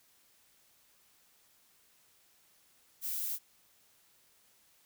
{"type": "noise", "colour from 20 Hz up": "violet", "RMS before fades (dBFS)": -36, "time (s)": [3.01, 3.39], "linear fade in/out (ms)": 50, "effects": ["white hiss -67 dBFS RMS until 4.85 s"]}